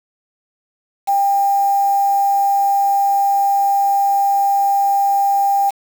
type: tone with quantisation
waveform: sine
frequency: 796 Hz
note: G5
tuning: 26 cents sharp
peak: -12 dBFS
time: 1.07-5.71 s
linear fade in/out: 20 ms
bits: 5
effects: none